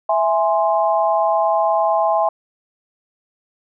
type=chord; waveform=sine; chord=E augmented; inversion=none; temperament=equal; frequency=659.3 / 830.6 / 1046.5 Hz; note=E5 / G#5 / B#5; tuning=0 / 0 / 0 cents; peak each=-17 / -18 / -21 dBFS; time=0.09-2.29 s; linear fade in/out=5 ms; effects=none